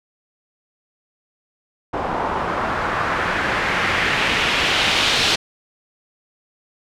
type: noise with low-pass filter sweep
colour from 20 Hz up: white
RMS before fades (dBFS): -20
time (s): 1.93-5.36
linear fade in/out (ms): 10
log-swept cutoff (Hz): 860 to 3900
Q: 1.6
effects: none